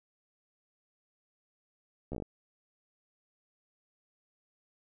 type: slowing click train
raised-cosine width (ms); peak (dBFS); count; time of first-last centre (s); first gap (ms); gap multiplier
2; -25; 7; 2.12-2.223; 13; 1.11
effects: none